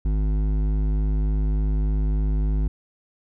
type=tone with hard clipping; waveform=triangle; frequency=51.7 Hz; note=G#1; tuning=7 cents flat; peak=-21 dBFS; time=0.05-2.68 s; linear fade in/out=5 ms; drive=15 dB; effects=none